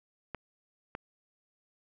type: clicks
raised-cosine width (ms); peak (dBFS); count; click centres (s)
0.5; -22; 2; 0.347 / 0.951
effects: none